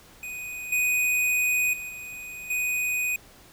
square tone with level steps, 2489 Hz, D#7, in tune, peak -34 / -22 / -34 / -37 / -25 dBFS, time 0.23-3.16 s, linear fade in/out 2 ms, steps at 0.72 / 1.73 / 1.89 / 2.5 s, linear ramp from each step 5 ms, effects pink hiss -52 dBFS RMS until 3.52 s

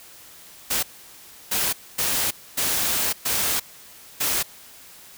white noise bursts at uneven times, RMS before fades -23 dBFS, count 6, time 0.7-0.83 / 1.51-1.73 / 1.98-2.31 / 2.57-3.13 / 3.25-3.6 / 4.2-4.43 s, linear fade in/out 10 ms, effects white hiss -46 dBFS RMS until 5.17 s

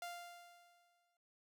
sawtooth tone with exponential decay, 697 Hz, F5, 4 cents flat, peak -39 dBFS, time 0.02-1.17 s, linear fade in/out 2 ms, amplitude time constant 250 ms, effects none

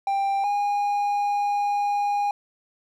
triangle tone pair in turn, 790 / 816.9 Hz, G5 / G#5, +13 / -29 cents, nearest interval minor second, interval 58 cents, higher second, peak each -19 dBFS, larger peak neither, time 0.07-0.44 / 0.44-2.31 s, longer second, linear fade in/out 2 ms, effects none

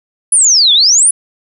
sine exponential two-way sweep, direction down then up, 10220 to 3339 to 10220 Hz, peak -5 dBFS, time 0.32-1.11 s, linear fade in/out 5 ms, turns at 0.73 s, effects none

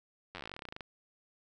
slowing click train, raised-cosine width 0.3 ms, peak -26 dBFS, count 21, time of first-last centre 0.35-0.808 s, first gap 10 ms, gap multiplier 1.08, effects none

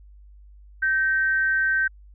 sine tone pair together, 1550 / 1864.7 Hz, G6 / A#6, -20 / 0 cents, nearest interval minor third, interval 320 cents, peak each -19 / -30 dBFS, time 0.82-1.88 s, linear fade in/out 10 ms, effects added 50 Hz sine -45 dBFS peak until 2.14 s

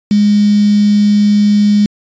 sine tone with quantisation, 206.8 Hz, G#3, 7 cents flat, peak -6 dBFS, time 0.11-1.86 s, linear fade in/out 2 ms, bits 4, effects resampled to 16000 Hz

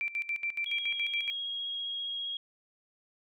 sine tone with tremolo, 2349 Hz, D7, in tune, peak -29 dBFS, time 0.01-1.3 s, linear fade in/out 0 ms, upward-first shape square, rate 7.1 Hz, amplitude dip 80%
sine tone with vibrato, 3286 Hz, G#7, 19 cents flat, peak -33 dBFS, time 0.66-2.37 s, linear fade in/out 2 ms, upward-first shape sine, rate 15 Hz, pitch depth 14 cents each way
effects none

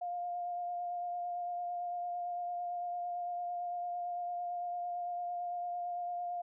sine tone with vibrato, 705 Hz, F5, 16 cents sharp, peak -35 dBFS, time 0.01-6.42 s, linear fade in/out 10 ms, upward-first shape sine, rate 8.9 Hz, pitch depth 15 cents each way, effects none

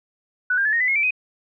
sine tone with pitch steps, 1484 / 1599.7 / 1724.5 / 1859 / 2004 / 2160 / 2329 / 2510 Hz, F#6 / G6 / A6 / A#6 / B6 / C#7 / D7 / D#7, +5 / +35 / -35 / -5 / +25 / -45 / -15 / +15 cents, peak -17 dBFS, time 0.5-1.108 s, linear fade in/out 5 ms, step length 76 ms, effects none

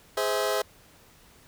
sawtooth chord, Ab augmented, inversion none, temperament just, 415.3 / 519.1 / 648.9 Hz, Ab4 / C5 / E5, 0 / -14 / -27 cents, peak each -25 dBFS, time 0.17-0.62 s, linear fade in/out 5 ms, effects pink hiss -56 dBFS RMS until 1.47 s

